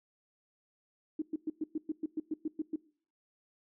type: tone bursts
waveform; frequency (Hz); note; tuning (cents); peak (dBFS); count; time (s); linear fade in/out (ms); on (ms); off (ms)
sine; 311.1; D#4; 0; -30; 12; 1.19-2.76; 5; 30; 110
effects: noise-tail reverb RT60 0.5 s tail -22 dB re dry